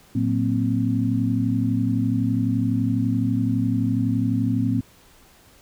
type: tone cluster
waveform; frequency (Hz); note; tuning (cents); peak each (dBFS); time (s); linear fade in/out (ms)
sine; 112.6 / 182.8 / 231.5 / 263.4; A2 / F#3 / A#3 / C4; +40 / -21 / -12 / +12; -23 / -29 / -25 / -23; 0.15-4.81; 5
effects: pink hiss -53 dBFS RMS until 5.61 s